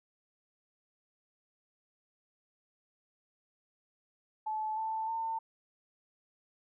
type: tone with pitch steps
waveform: sine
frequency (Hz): 866 / 883.2 / 900.7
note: A5 / A5 / A5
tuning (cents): -28 / +6 / +40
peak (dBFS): -32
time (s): 4.46-5.39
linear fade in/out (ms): 10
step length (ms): 310
effects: none